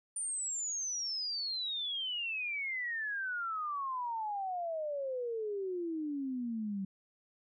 sine exponential sweep, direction down, 9240 to 190 Hz, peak -34 dBFS, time 0.16-6.85 s, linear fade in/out 5 ms, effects none

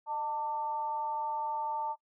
sine tone with amplitude modulation, 894 Hz, A5, 27 cents sharp, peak -28 dBFS, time 0.06-1.96 s, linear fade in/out 50 ms, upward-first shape sine, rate 281 Hz, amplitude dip 60%, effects noise-tail reverb RT60 0.1 s tail -20 dB re dry

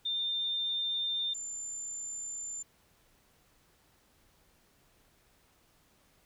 sine tone pair in turn, 3604 / 7166 Hz, A7 / A8, +41 / +31 cents, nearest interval octave, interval 1190 cents, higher second, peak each -30 / -37 dBFS, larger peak first, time 0.05-1.34 / 1.34-2.63 s, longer neither, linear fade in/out 10 ms, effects pink hiss -67 dBFS RMS until 6.25 s

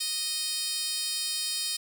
10% pulse tone with high-pass filter, 622.3 Hz, D#5, in tune, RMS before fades -31 dBFS, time 0-1.77 s, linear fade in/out 10 ms, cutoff 5400 Hz, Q 2.8, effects none

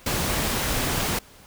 pink noise, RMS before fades -25 dBFS, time 0.06-1.19 s, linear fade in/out 5 ms, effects pink hiss -50 dBFS RMS until 1.46 s

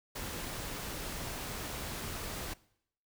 pink noise, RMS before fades -40 dBFS, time 0.15-2.54 s, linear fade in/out 10 ms, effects noise-tail reverb RT60 0.7 s tail -21 dB re dry

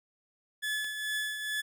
30% pulse tone with tremolo, 1719 Hz, A6, 41 cents flat, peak -27 dBFS, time 0.62-1.62 s, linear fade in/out 20 ms, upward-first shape triangle, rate 2.3 Hz, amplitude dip 55%
click, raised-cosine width 0.2 ms, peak -31 dBFS, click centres 0.845 s
effects none

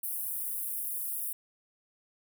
pink high-pass noise, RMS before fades -35 dBFS, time 0.03-1.33 s, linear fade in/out 5 ms, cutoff 10000 Hz, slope 48 dB/octave, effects none

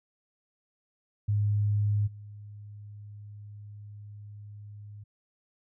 sine tone with level steps, 103.6 Hz, G#2, 4 cents flat, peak -23 / -42 dBFS, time 1.28-5.04 s, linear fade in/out 10 ms, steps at 2.06 s, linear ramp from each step 20 ms, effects none

